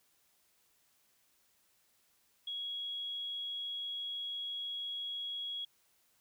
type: tone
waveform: sine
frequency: 3322 Hz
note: G#7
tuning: in tune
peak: -37 dBFS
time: 2.47-5.65 s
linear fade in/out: 5 ms
effects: white hiss -72 dBFS RMS until 6.2 s